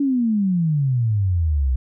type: exponential sweep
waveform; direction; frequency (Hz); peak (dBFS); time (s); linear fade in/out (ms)
sine; down; 288.2 to 61.74; -16; 0-1.76; 5
effects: none